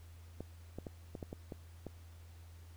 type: clicks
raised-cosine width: 2 ms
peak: -29 dBFS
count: 8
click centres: 0.406 / 0.786 / 0.868 / 1.152 / 1.228 / 1.329 / 1.522 / 1.867 s
effects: added 84 Hz sine -52 dBFS peak until 2.76 s + pink hiss -65 dBFS RMS until 2.76 s